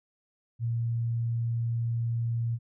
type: tone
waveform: sine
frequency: 116.54 Hz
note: A#2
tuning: in tune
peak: -26 dBFS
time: 0.59-2.59 s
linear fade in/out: 50 ms
effects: none